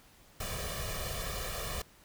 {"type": "noise with comb filter", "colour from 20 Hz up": "pink", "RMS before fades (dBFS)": -37, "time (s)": [0.4, 1.82], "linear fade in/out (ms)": 5, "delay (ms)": 1.7, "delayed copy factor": 0.95, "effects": ["pink hiss -60 dBFS RMS until 2.04 s"]}